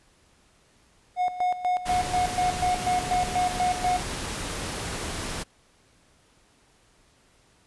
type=tone with tremolo; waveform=triangle; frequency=726 Hz; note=F#5; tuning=33 cents flat; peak=-19 dBFS; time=1.16-4.03 s; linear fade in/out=50 ms; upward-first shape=square; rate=4.1 Hz; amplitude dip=75%
type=noise; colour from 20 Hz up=pink; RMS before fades=-32 dBFS; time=1.85-5.44 s; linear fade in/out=20 ms
effects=pink hiss -61 dBFS RMS until 7.66 s + resampled to 24000 Hz